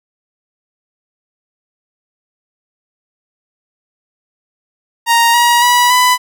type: tone with pitch steps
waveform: sawtooth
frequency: 932.3 / 953.5 / 975.3 / 997.5 Hz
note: A#5 / A#5 / B5 / B5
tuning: 0 / +39 / -22 / +17 cents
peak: -4 dBFS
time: 5.06-6.18 s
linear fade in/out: 50 ms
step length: 280 ms
effects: none

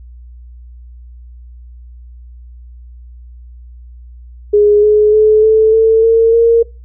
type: tone with pitch steps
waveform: sine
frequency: 415.3 / 422.8 / 430.4 / 438.2 / 446.1 / 454.2 / 462.4 Hz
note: G#4 / G#4 / A4 / A4 / A4 / A#4 / A#4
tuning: 0 / +31 / -38 / -7 / +24 / -45 / -14 cents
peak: -5 dBFS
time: 4.53-6.63 s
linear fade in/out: 10 ms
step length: 300 ms
effects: noise-tail reverb RT60 0.3 s tail -23 dB re dry + added 60 Hz sine -32 dBFS peak until 6.84 s

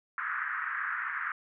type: band-pass noise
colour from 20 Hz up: white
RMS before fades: -34 dBFS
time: 0.18-1.32 s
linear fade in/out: 2 ms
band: 1200 to 1800 Hz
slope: 48 dB/octave
effects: none

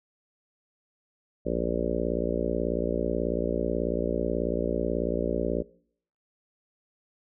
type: harmonic tone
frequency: 58.27 Hz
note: A#1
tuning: in tune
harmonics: 1 / 3 / 4 / 5 / 6 / 7 / 8 / 9 / 10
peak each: -34 / -34 / -34 / -34 / -34 / -34 / -34 / -34 / -34 dBFS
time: 1.45-5.63 s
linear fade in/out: 20 ms
effects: noise-tail reverb RT60 0.6 s tail -22 dB re dry

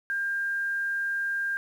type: tone with quantisation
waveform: sine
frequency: 1600 Hz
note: G6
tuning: 35 cents sharp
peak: -26 dBFS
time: 0.1-1.57 s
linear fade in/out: 0 ms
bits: 9
effects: none

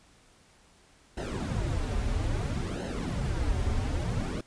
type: noise with flanger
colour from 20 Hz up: brown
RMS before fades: -30 dBFS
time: 1.17-4.41 s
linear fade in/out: 5 ms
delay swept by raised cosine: 0.85 to 6.25 ms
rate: 0.6 Hz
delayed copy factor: -0.75
effects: pink hiss -60 dBFS RMS until 4.46 s + resampled to 22050 Hz

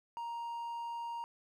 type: tone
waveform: triangle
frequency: 936 Hz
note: A#5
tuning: 7 cents sharp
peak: -36 dBFS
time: 0.17-1.24 s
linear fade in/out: 0 ms
effects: none

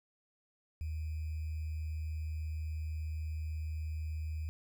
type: tone with sample-and-hold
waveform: sine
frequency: 78.2 Hz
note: D#2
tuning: 9 cents sharp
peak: -35 dBFS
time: 0.81-4.49 s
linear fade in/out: 0 ms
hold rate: 2450 Hz
effects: none

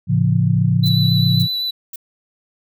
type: chord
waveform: sine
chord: A augmented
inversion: none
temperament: just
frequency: 110 / 137.5 / 171.88 Hz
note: A2 / C#3 / E#3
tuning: 0 / -14 / -27 cents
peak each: -17 dBFS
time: 0.07-1.48 s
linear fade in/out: 50 ms
type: tone with vibrato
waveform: triangle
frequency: 3970 Hz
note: B7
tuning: 8 cents sharp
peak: -18 dBFS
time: 0.83-1.71 s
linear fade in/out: 10 ms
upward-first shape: triangle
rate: 7.7 Hz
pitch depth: 19 cents each way
type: noise bursts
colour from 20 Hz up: violet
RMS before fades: -31 dBFS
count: 3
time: 0.86-1.958 s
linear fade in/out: 0 ms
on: 26 ms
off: 510 ms
effects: none

